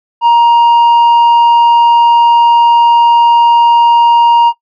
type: tone with tanh clipping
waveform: sine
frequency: 940 Hz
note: A#5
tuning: 14 cents sharp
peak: -4 dBFS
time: 0.21-4.53 s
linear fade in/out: 50 ms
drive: 4 dB
effects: noise-tail reverb RT60 0.1 s tail -19 dB re dry